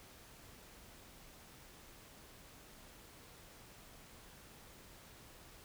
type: silence
effects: pink hiss -58 dBFS RMS until 5.64 s